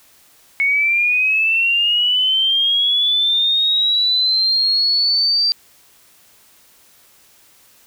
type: linear sweep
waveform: sine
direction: up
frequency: 2200 to 4699 Hz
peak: -13 dBFS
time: 0.6-5.52 s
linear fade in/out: 0 ms
effects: white hiss -51 dBFS RMS until 7.86 s